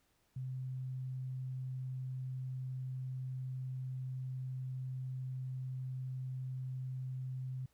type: tone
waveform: sine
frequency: 129.4 Hz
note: C3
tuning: 19 cents flat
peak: -38 dBFS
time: 0.36-7.66 s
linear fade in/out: 5 ms
effects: pink hiss -75 dBFS RMS until 7.73 s